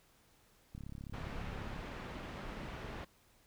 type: click train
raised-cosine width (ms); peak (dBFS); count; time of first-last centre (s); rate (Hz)
5; -34; 37; 0.75-1.79; 34.6
type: low-pass noise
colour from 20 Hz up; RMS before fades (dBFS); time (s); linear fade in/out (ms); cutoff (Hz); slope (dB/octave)
pink; -45; 1.13-3.05; 10; 2500; 12
effects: pink hiss -68 dBFS RMS until 3.46 s